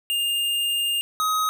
square tone pair in turn, 2814 / 1262.9 Hz, F7 / D#6, +12 / +25 cents, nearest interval octave + major second, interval 1387 cents, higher first, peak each -22 / -21 dBFS, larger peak second, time 0.1-1.01 / 1.2-1.49 s, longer first, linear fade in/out 0 ms, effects none

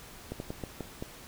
slowing click train, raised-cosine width 2 ms, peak -22 dBFS, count 6, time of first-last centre 0.32-1.025 s, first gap 81 ms, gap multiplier 1.28, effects pink hiss -49 dBFS RMS until 1.27 s

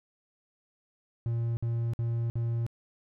triangle tone bursts, 116.54 Hz, A#2, in tune, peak -25 dBFS, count 4, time 1.26-2.665 s, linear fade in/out 0 ms, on 310 ms, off 55 ms, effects none

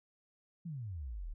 sine exponential sweep, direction down, 178.7 to 34.14 Hz, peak -39 dBFS, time 0.65-1.34 s, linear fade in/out 10 ms, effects none

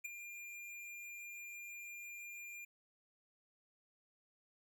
square tone with ADSR envelope, 2401 Hz, D7, 38 cents sharp, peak -39 dBFS, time 0.04-2.65 s, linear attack 13 ms, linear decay 14 ms, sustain -9 dB, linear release 7 ms, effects none

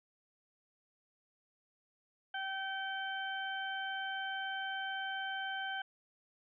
harmonic tone with a mistuned harmonic, 773 Hz, G5, 24 cents flat, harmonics 1 / 2 / 3 / 4, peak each -41 / -39 / -54 / -44 dBFS, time 2.34-5.82 s, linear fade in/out 5 ms, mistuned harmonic 3, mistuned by -16 cents, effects none

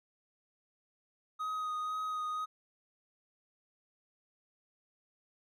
triangle tone with vibrato, 1252 Hz, D#6, 10 cents sharp, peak -32 dBFS, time 1.39-2.46 s, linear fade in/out 20 ms, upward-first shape sine, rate 2 Hz, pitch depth 16 cents each way, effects none

